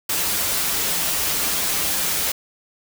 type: noise with comb filter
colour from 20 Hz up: white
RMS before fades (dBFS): -22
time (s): 0.09-2.32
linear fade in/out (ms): 5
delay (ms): 8.2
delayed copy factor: -0.55
effects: none